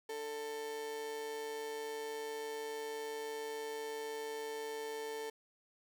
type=tone with amplitude modulation; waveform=35% pulse; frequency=444.1 Hz; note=A4; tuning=16 cents sharp; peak=-36 dBFS; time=0.09-5.3 s; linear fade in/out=5 ms; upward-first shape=sine; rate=146 Hz; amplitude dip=45%; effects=none